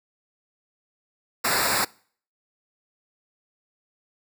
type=noise with comb filter; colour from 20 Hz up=pink; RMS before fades=-23 dBFS; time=1.44-1.85 s; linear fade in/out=10 ms; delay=0.32 ms; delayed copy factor=-0.95; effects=noise-tail reverb RT60 0.5 s tail -24 dB re dry